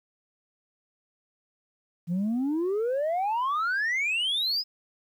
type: exponential sweep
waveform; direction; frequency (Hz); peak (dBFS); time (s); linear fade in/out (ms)
sine; up; 164.81 to 5150; -22; 2.07-4.64; 50
effects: tanh soft clip ceiling -23 dBFS + 10-bit